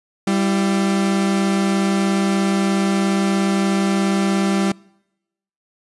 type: tone pair together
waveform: 40% pulse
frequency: 196 / 335.1 Hz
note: G3 / E4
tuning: 0 / +29 cents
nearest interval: major sixth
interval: 929 cents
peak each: -16 / -22 dBFS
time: 0.27-4.72 s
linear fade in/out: 5 ms
effects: noise-tail reverb RT60 0.9 s tail -26 dB re dry + resampled to 24000 Hz